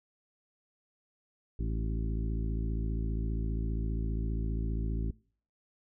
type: harmonic tone with a mistuned harmonic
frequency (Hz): 55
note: A1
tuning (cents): 0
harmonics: 1 / 2 / 3 / 4 / 5 / 6 / 7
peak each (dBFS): -31 / -37 / -41 / -43 / -45 / -47 / -48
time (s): 1.59-5.11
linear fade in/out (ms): 5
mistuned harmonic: 6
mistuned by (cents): -37
effects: noise-tail reverb RT60 0.5 s tail -24 dB re dry